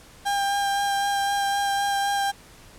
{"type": "tone with vibrato", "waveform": "35% pulse", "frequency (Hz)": 800, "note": "G5", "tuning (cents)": 35, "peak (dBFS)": -20, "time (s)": [0.25, 2.32], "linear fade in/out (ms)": 20, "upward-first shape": "sine", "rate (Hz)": 3.9, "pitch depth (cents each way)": 12, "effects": ["pink hiss -49 dBFS RMS until 2.78 s", "low-pass 12000 Hz 12 dB/octave"]}